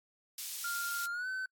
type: high-pass noise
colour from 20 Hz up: pink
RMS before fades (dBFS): -41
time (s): 0.38-1.06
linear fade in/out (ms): 2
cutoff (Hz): 4700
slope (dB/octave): 12
type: tone with pitch glide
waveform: triangle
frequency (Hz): 1396.9 to 1523.3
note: F6 to F#6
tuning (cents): 0 to +50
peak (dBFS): -33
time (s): 0.64-1.46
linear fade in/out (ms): 5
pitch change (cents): +150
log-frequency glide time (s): 1.11-1.28
effects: noise-tail reverb RT60 0.1 s tail -26 dB re dry + AAC 64 kbps